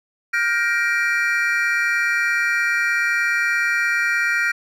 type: chord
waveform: triangle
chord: G minor seventh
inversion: third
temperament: just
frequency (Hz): 1411.2 / 1568 / 1881.6 / 2352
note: F6 / G6 / Bb6 / D7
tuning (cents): +18 / 0 / +16 / +2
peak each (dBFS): -20 / -24 / -20 / -22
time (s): 0.33-4.52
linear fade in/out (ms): 10
effects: none